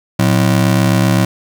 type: ring-modulated tone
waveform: 35% pulse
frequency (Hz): 146.83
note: D3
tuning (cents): 0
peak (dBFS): -5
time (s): 0.19-1.25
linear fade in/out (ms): 5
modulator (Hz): 33.9
effects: 7-bit